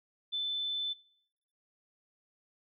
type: tone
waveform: sine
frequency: 3520 Hz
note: A7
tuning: in tune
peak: -31 dBFS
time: 0.32-0.94 s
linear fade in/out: 20 ms
effects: noise-tail reverb RT60 0.8 s tail -25 dB re dry